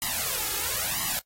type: noise with flanger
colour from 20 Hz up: white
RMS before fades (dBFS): -29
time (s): 0.02-1.19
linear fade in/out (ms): 0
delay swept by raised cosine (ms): 0.99 to 2.39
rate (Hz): 1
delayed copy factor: +0.9
effects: noise-tail reverb RT60 0.1 s tail -20 dB re dry + AAC 48 kbps